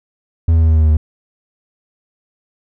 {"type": "tone with pitch steps", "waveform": "triangle", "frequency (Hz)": [82.41, 81.46, 80.53, 79.6, 78.69, 77.78, 76.89], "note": ["E2", "E2", "E2", "D#2", "D#2", "D#2", "D#2"], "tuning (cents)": [0, -20, -40, 40, 20, 0, -20], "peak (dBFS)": -6, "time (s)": [0.48, 0.97], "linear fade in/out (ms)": 5, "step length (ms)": 70, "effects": []}